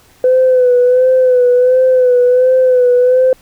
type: tone with vibrato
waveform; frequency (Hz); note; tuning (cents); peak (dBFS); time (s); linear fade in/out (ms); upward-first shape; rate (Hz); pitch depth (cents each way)
sine; 504; B4; +35; -5; 0.24-3.33; 2; sine; 1.4; 43
effects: tanh soft clip ceiling -2 dBFS + pink hiss -47 dBFS RMS until 3.41 s